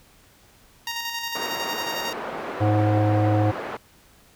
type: tone with tremolo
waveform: 10% pulse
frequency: 932.3 Hz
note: A#5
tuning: in tune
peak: -18 dBFS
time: 0.87-2.13 s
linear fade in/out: 2 ms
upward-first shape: square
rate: 11 Hz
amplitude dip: 35%
type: band-pass noise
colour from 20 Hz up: pink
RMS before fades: -32 dBFS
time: 1.35-3.77 s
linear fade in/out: 5 ms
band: 380 to 1400 Hz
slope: 12 dB/octave
type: harmonic tone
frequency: 105.2 Hz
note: G#2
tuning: 23 cents sharp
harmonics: 1 / 3 / 5 / 7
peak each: -19 / -24 / -26 / -27 dBFS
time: 2.6-3.52 s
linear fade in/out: 20 ms
effects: pink hiss -55 dBFS RMS until 4.35 s